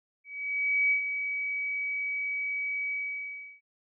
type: tone with ADSR envelope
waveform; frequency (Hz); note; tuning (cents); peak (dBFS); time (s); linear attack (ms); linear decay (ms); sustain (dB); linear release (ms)
sine; 2274; C#7; +44; -21; 0.24-3.61; 670; 100; -8; 690
effects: none